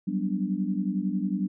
sine chord, G major seventh, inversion third, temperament equal, 185 / 196 / 246.9 / 293.7 Hz, F#3 / G3 / B3 / D4, 0 / 0 / 0 / 0 cents, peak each -30 / -28 / -34 / -33 dBFS, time 0.07-1.48 s, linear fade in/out 10 ms, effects none

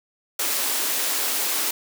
white high-pass noise, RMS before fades -24 dBFS, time 0.39-1.71 s, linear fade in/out 5 ms, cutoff 250 Hz, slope 48 dB/octave, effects none

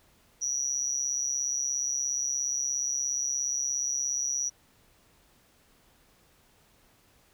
sine tone with amplitude modulation, 5820 Hz, F#8, 29 cents flat, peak -22 dBFS, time 0.41-4.5 s, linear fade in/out 20 ms, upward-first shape sine, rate 137 Hz, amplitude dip 100%, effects tanh soft clip ceiling -20 dBFS + pink hiss -63 dBFS RMS until 7.33 s

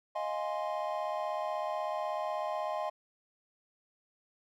triangle chord, F minor seventh, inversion third, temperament equal, 622.3 / 698.5 / 830.6 / 1046.5 Hz, Eb5 / F5 / Ab5 / C6, 0 / 0 / 0 / 0 cents, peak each -34 / -37 / -37 / -37 dBFS, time 0.15-2.9 s, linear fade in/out 10 ms, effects none

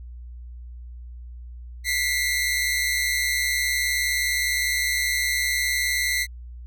sawtooth tone pair together, 1975.5 / 2115 Hz, B6 / C7, 0 / +18 cents, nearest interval minor second, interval 118 cents, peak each -21 dBFS, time 1.84-6.27 s, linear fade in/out 50 ms, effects added 60 Hz sine -36 dBFS peak until 6.66 s

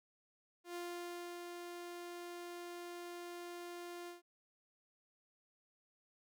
sawtooth tone with ADSR envelope, 349.2 Hz, F4, in tune, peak -38 dBFS, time 0.64-4.22 s, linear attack 110 ms, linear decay 650 ms, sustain -4 dB, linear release 140 ms, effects none

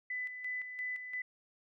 sine tone with tremolo, 2000 Hz, B6, 21 cents sharp, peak -35 dBFS, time 0.1-1.22 s, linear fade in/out 5 ms, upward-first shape square, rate 2.9 Hz, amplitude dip 55%, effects none

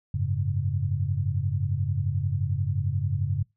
sine chord, F# suspended second, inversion none, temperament equal, 92.5 / 103.83 / 138.59 Hz, F#2 / G#2 / C#3, 0 / 0 / 0 cents, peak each -28 dBFS, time 0.14-3.43 s, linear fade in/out 5 ms, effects noise-tail reverb RT60 0.2 s tail -24 dB re dry

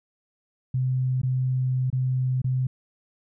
sine tone with dropouts, 128.7 Hz, C3, 28 cents flat, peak -21 dBFS, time 0.74-2.67 s, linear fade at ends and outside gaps 5 ms, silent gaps 1.217-1.232 / 1.902-1.927 / 2.418-2.443 s, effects none

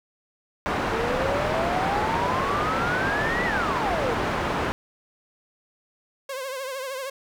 white low-pass noise, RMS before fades -26 dBFS, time 0.66-4.72 s, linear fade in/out 0 ms, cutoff 1200 Hz, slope 12 dB/octave
sine exponential two-way sweep, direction up then down, 440 to 2001 to 440 Hz, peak -26 dBFS, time 0.92-4.14 s, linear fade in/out 0 ms, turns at 3.45 s
sawtooth tone with vibrato, 531 Hz, C5, 25 cents sharp, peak -26 dBFS, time 6.29-7.1 s, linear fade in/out 5 ms, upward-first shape triangle, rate 13 Hz, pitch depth 96 cents each way
effects none

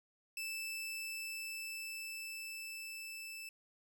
sawtooth tone with level ramp, 2638 Hz, E7, 1 cent sharp, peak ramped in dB -36 to -42 dBFS, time 0.37-3.49 s, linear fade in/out 2 ms, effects none

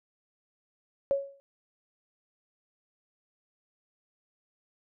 sine tone with exponential decay, 554.4 Hz, C#5, in tune, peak -20 dBFS, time 1.11-1.4 s, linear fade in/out 0 ms, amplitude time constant 62 ms, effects none

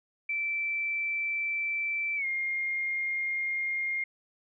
sine tone with pitch glide, 2331 to 2125 Hz, D7 to C7, -14 to +26 cents, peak -28 dBFS, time 0.29-4.04 s, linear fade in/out 5 ms, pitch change -160 cents, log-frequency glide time 2.16-2.26 s, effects none

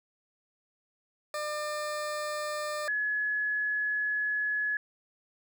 20% pulse / sine tone pair in turn, 600 / 1697.1 Hz, D5 / G#6, +37 / +37 cents, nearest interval octave + tritone, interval 1800 cents, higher second, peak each -27 dBFS, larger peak neither, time 1.34-2.88 / 2.88-4.77 s, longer second, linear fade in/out 2 ms, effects none

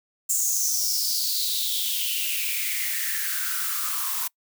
blue noise with high-pass filter sweep, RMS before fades -26 dBFS, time 0.29-4.28 s, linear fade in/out 10 ms, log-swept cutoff 7300 to 980 Hz, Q 6.3, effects noise-tail reverb RT60 0.1 s tail -25 dB re dry

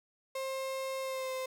35% pulse tone with pitch glide, 531 to 519.8 Hz, C5 to C5, +25 to -11 cents, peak -33 dBFS, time 0.35-1.46 s, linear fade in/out 5 ms, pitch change -36 cents, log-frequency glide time 1.01-1.33 s, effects none

